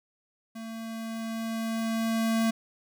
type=tone with level ramp; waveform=square; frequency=225.4 Hz; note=A3; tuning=42 cents sharp; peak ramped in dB=-38 to -23 dBFS; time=0.55-2.51 s; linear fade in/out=10 ms; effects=none